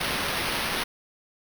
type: noise with sample-and-hold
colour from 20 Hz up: blue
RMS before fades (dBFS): -28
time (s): 0-0.84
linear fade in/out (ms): 10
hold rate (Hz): 7350
effects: none